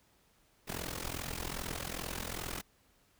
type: noise with amplitude modulation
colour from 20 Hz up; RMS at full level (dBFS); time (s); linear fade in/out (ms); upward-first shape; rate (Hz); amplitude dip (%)
pink; -36; 0.67-2.62; 20; sine; 42.5; 85
effects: pink hiss -69 dBFS RMS until 3.19 s